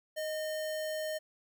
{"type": "tone with sample-and-hold", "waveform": "sine", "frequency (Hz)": 622.3, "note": "D#5", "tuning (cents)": 0, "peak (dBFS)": -33, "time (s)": [0.16, 1.19], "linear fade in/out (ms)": 20, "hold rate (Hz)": 2450, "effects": []}